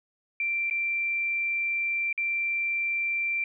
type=tone with dropouts; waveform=sine; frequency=2355 Hz; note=D7; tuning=4 cents sharp; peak=-25 dBFS; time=0.4-3.44 s; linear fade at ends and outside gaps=2 ms; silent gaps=0.699-0.709 / 2.128-2.177 s; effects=none